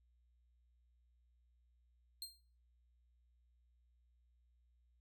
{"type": "tone with exponential decay", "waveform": "sawtooth", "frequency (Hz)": 4191, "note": "C8", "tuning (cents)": 2, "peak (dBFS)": -38, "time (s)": [2.22, 2.41], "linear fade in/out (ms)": 1, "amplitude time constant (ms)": 41, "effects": ["noise-tail reverb RT60 0.4 s tail -17 dB re dry", "added 60 Hz sine -70 dBFS peak until 5 s"]}